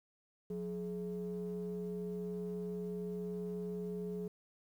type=ring-modulated tone; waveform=triangle; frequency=120.5 Hz; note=B2; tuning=42 cents flat; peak=-32 dBFS; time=0.5-4.28 s; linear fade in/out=5 ms; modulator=301 Hz; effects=tanh soft clip ceiling -29 dBFS + 11-bit